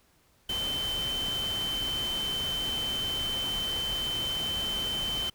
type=tone in noise; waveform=sine; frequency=3079 Hz; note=G7; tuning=32 cents flat; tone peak=-29 dBFS; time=0.49-5.3 s; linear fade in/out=5 ms; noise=pink; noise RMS=-38 dBFS; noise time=0.49-5.3 s; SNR=+6 dB; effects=pink hiss -65 dBFS RMS until 5.34 s